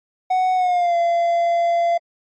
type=tone with pitch glide; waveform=triangle; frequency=742 to 684.4 Hz; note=F#5 to F5; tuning=+5 to -35 cents; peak=-13 dBFS; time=0.3-1.98 s; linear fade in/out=10 ms; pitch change=-140 cents; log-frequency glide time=0.55-0.96 s; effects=MP3 32 kbps